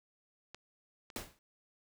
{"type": "clicks", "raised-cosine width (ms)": 0.2, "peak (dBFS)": [-29, -34], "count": 2, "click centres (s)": [0.546, 1.102]}
{"type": "noise with exponential decay", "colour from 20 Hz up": "pink", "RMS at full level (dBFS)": -37, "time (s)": [1.16, 1.39], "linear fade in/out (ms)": 1, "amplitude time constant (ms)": 49}
{"effects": []}